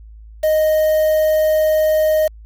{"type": "tone with quantisation", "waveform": "triangle", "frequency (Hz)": 621, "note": "D#5", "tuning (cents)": -3, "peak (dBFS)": -10, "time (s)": [0.43, 2.28], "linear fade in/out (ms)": 10, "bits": 5, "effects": ["added 54 Hz sine -36 dBFS peak until 2.45 s"]}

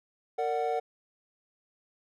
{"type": "chord", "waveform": "triangle", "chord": "Bb augmented", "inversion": "none", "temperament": "equal with one note detuned", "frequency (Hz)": [459.5, 587.3, 740], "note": ["Bb4", "D5", "F#5"], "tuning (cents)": [-25, 0, 0], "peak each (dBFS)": [-29, -34, -28], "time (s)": [0.38, 0.8], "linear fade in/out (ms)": 10, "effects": []}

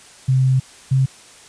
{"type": "tone pair in turn", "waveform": "sine", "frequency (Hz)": [130.81, 132.87], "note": ["C3", "C3"], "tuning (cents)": [0, 27], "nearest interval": "unison", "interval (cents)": 27, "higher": "second", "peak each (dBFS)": -12, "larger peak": "neither", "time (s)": [[0.28, 0.6], [0.91, 1.06]], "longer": "first", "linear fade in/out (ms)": 10, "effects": ["white hiss -44 dBFS RMS until 1.48 s", "resampled to 22050 Hz"]}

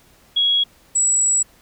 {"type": "tone pair in turn", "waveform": "sine", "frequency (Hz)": [3322, 7819], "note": ["G#7", "B8"], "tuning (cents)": [0, -18], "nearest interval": "octave + minor third", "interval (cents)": 1482, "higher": "second", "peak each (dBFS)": -14, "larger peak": "neither", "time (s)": [[0.36, 0.64], [0.95, 1.43]], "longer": "second", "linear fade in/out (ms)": 10, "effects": ["pink hiss -53 dBFS RMS until 1.61 s"]}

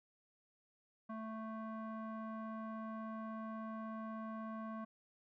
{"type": "tone with low-pass filter", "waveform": "square", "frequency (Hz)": 220.9, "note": "A3", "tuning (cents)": 7, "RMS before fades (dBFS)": -45, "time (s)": [1.09, 4.85], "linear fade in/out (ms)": 10, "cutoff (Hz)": 1200, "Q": 3, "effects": []}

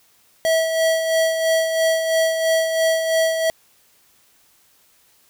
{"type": "tone with tremolo", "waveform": "square", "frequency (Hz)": 649, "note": "E5", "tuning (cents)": -27, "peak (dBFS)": -15, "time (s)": [0.45, 3.5], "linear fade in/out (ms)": 0, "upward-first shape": "sine", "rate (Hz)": 3, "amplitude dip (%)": 50, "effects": ["white hiss -57 dBFS RMS until 5.29 s"]}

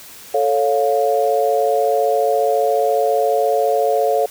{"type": "chord", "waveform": "sine", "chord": "A augmented", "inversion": "none", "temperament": "equal with one note detuned", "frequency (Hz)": [440, 554.4, 703.7], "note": ["A4", "C#5", "E#5"], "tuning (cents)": [0, 0, 13], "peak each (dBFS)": -18, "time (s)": [0.34, 4.26], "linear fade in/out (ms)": 5, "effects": ["white hiss -39 dBFS RMS until 4.3 s"]}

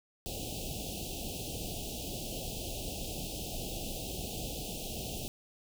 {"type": "band-stop noise", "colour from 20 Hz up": "pink", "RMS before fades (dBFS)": -39, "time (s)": [0.26, 5.28], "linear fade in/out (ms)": 0, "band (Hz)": [800, 2600], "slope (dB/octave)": 96, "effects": []}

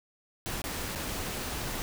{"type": "noise with dropouts", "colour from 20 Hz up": "pink", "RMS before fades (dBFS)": -35, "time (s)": [0.46, 1.82], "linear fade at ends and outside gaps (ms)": 0, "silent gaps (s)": [[0.618, 0.641], [0.951, 0.958]], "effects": []}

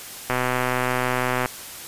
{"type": "click train", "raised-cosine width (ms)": 0.5, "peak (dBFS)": -7, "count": 147, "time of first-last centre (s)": [0.3, 1.459], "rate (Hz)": 126, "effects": ["white hiss -37 dBFS RMS until 1.87 s", "resampled to 32000 Hz"]}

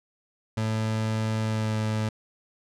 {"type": "tone with pitch glide", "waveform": "30% pulse", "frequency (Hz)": [110, 108.67], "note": ["A2", "A2"], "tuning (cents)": [0, -21], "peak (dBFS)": -22, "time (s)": [0.57, 2.09], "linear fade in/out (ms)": 5, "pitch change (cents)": -21, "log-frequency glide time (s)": [1.41, 1.78], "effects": ["low-pass 8000 Hz 12 dB/octave"]}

